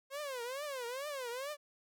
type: tone with vibrato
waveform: sawtooth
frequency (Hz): 530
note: C5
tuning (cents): +22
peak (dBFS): -35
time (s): 0.1-1.57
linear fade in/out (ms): 50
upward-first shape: triangle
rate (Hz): 2.3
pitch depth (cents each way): 240
effects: none